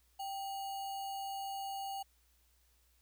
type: tone with sample-and-hold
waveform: sine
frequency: 784 Hz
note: G5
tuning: in tune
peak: -38 dBFS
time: 0.19-2.03 s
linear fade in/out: 10 ms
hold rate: 3675 Hz
effects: added 60 Hz sine -70 dBFS peak until 3.01 s + white hiss -73 dBFS RMS until 3.01 s